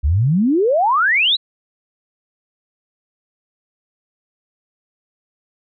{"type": "exponential sweep", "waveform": "sine", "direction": "up", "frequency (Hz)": [65.1, 4100], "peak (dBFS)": -12, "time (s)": [0.03, 1.37], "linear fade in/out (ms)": 20, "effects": []}